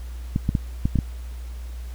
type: clicks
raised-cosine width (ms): 5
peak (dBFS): -8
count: 6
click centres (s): 0.361 / 0.491 / 0.552 / 0.855 / 0.957 / 0.988
effects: added 60 Hz sine -31 dBFS peak until 1.94 s + pink hiss -50 dBFS RMS until 1.94 s